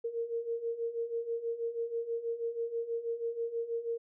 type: beating tone pair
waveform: sine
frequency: 459.9 / 466.1 Hz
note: A#4 / A#4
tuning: -23 / 0 cents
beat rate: 6.2 Hz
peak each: -38 / -34 dBFS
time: 0.04-3.98 s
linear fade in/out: 10 ms
effects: none

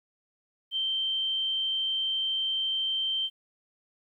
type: tone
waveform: sine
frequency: 3127 Hz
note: G7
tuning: 5 cents flat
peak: -26 dBFS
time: 0.71-3.3 s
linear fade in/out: 50 ms
effects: 11-bit

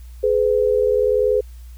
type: tone pair together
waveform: sine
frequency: 421.9 / 502.8 Hz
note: G#4 / B4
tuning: +27 / +31 cents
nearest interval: minor third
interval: 304 cents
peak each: -17 dBFS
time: 0.23-1.41 s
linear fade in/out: 10 ms
effects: added 60 Hz sine -35 dBFS peak until 1.77 s + white hiss -55 dBFS RMS until 1.77 s

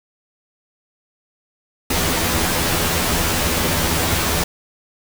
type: noise with comb filter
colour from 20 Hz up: pink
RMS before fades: -19 dBFS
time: 1.9-4.44 s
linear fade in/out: 5 ms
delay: 12 ms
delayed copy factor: +0.9
effects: none

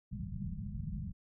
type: low-pass noise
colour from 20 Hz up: white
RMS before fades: -40 dBFS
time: 0.11-1.13 s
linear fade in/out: 20 ms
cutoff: 210 Hz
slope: 96 dB/octave
effects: none

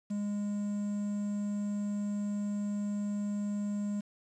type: tone with quantisation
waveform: triangle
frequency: 205.4 Hz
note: G#3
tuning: 19 cents flat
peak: -29 dBFS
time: 0.1-4.01 s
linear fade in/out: 10 ms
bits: 9
effects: resampled to 24000 Hz

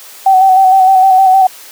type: tone with vibrato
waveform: sine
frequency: 760 Hz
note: F#5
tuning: 46 cents sharp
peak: -3 dBFS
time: 0.26-1.47 s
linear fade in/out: 5 ms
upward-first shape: square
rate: 6.5 Hz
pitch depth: 29 cents each way
effects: white hiss -34 dBFS RMS until 1.71 s + high-pass 400 Hz 12 dB/octave

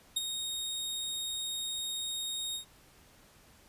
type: tone with ADSR envelope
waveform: sawtooth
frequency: 3729 Hz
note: A#7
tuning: in tune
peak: -23 dBFS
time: 0.16-2.65 s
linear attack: 9 ms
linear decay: 23 ms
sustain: -8 dB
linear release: 100 ms
effects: pink hiss -60 dBFS RMS until 3.68 s + resampled to 32000 Hz

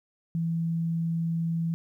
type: tone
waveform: sine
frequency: 165.7 Hz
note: E3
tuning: 9 cents sharp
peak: -25 dBFS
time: 0.35-1.74 s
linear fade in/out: 0 ms
effects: 11-bit

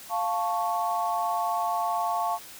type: chord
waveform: sine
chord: F augmented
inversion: none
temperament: equal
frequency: 698.5 / 880 / 1108.7 Hz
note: F5 / A5 / C#6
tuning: 0 / 0 / 0 cents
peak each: -28 / -29 / -30 dBFS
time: 0.09-2.39 s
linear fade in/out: 50 ms
effects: white hiss -45 dBFS RMS until 2.59 s

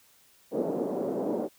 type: band-pass noise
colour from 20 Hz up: white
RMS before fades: -30 dBFS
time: 0.51-1.49 s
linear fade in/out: 50 ms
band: 210 to 550 Hz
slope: 24 dB/octave
effects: white hiss -61 dBFS RMS until 1.58 s

